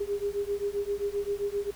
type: beating tone pair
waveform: sine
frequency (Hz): 401.3 / 408.9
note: G4 / G#4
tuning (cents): +41 / -27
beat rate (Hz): 7.6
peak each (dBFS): -31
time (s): 0-1.71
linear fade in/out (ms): 10
effects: added 56 Hz sine -52 dBFS peak until 1.75 s + pink hiss -50 dBFS RMS until 1.75 s